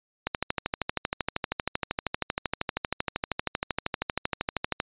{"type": "click train", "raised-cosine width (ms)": 0.3, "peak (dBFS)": -10, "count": 59, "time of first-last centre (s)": [0.27, 4.801], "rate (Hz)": 12.8, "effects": ["resampled to 8000 Hz"]}